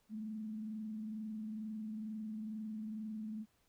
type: tone with frequency modulation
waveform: sine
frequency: 216.5 Hz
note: A3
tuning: 28 cents flat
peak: -40 dBFS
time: 0.09-3.46 s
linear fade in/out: 50 ms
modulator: 22.2 Hz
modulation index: 0.31
effects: pink hiss -75 dBFS RMS until 3.68 s